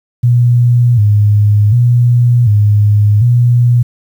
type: tone with vibrato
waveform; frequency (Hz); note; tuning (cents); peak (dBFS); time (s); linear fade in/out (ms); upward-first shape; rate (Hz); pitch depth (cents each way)
sine; 112.2; A2; +34; -5; 0.23-3.83; 10; square; 0.67; 130
effects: 7-bit